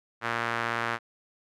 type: tone with band-pass filter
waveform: sawtooth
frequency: 116.54 Hz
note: A#2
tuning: in tune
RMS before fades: -30 dBFS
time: 0.21-0.99 s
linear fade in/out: 50 ms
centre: 1500 Hz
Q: 1.7
effects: none